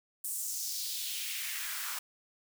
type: noise with high-pass filter sweep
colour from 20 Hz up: white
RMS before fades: -37 dBFS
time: 0.24-1.99 s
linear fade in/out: 5 ms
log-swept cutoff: 9100 to 1100 Hz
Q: 2.2
effects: none